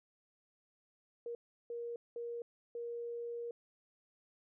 sine tone bursts at uneven times, 471.8 Hz, A#4, 21 cents sharp, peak -39 dBFS, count 4, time 1.26-1.35 / 1.7-1.96 / 2.16-2.42 / 2.75-3.51 s, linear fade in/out 2 ms, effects none

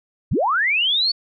sine linear sweep, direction up, 53 to 4519 Hz, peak -16 dBFS, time 0.31-1.12 s, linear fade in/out 10 ms, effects none

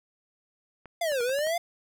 clicks, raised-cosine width 0.5 ms, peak -30 dBFS, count 6, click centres 0.857 / 1.12 / 1.206 / 1.294 / 1.389 / 1.47 s
square linear two-way sweep, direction down then up, 705 to 466.2 to 705 Hz, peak -26 dBFS, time 1.01-1.58 s, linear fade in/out 5 ms, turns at 1.22 s
effects none

